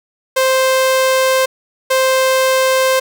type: tone pair in turn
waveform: sawtooth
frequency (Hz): 523.3 / 523.3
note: C5 / C5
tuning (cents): 0 / 0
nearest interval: unison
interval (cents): 0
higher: neither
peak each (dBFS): -7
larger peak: neither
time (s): 0.36-1.46 / 1.9-3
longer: neither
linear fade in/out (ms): 10
effects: none